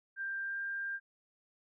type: tone with pitch glide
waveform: sine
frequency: 1584 to 1594.1 Hz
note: G6 to G6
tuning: +18 to +29 cents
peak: -35 dBFS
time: 0.16-1 s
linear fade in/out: 50 ms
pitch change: +11 cents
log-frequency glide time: 0.4-0.59 s
effects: none